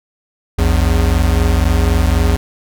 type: tone pair together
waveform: square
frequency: 58.53 / 82.41 Hz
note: A#1 / E2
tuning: +8 / 0 cents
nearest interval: tritone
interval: 592 cents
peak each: -14 dBFS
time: 0.58-2.37 s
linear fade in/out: 10 ms
effects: none